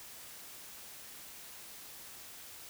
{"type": "silence", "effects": ["white hiss -50 dBFS RMS until 2.69 s"]}